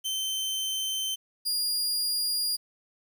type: tone pair in turn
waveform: sawtooth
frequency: 3093 / 4836 Hz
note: G7 / D8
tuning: -24 / +50 cents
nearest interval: minor sixth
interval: 774 cents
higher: second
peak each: -25 / -23 dBFS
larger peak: second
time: 0.04-1.16 / 1.45-2.57 s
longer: neither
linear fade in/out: 20 ms
effects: 10-bit